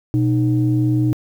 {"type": "tone pair together", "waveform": "sine", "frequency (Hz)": [122.4, 308.1], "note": ["B2", "D#4"], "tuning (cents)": [-15, -17], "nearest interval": "octave + major third", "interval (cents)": 1598, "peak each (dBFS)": [-15, -17], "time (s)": [0.14, 1.13], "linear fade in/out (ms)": 0, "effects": ["tanh soft clip ceiling -7 dBFS", "8-bit"]}